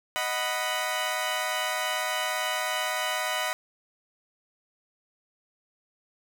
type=chord; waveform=15% pulse; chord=B major; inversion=first; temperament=equal; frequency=622.3 / 740 / 987.8 Hz; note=D#5 / F#5 / B5; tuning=0 / 0 / 0 cents; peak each=-25 dBFS; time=0.16-3.53 s; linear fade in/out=0 ms; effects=none